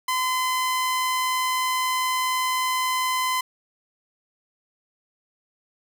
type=tone; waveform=sawtooth; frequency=1023 Hz; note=C6; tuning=39 cents flat; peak=-18 dBFS; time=0.08-3.41 s; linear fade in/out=5 ms; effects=none